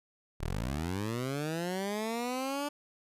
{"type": "linear sweep", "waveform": "15% pulse", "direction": "up", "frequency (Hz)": [33.03, 293.7], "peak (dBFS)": -26, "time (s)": [0.4, 2.69], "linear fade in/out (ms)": 10, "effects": ["resampled to 32000 Hz"]}